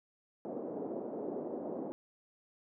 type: band-pass noise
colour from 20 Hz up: pink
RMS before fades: -40 dBFS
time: 0.45-1.92 s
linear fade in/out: 0 ms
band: 250 to 620 Hz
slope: 24 dB/octave
effects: none